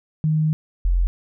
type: tone pair in turn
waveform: sine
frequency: 155.56 / 43.79 Hz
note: D#3 / F1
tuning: 0 / +5 cents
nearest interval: octave + minor seventh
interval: 2195 cents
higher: first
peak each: -16 / -15 dBFS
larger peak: second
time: 0.24-0.53 / 0.85-1.07 s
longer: first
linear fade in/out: 0 ms
effects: none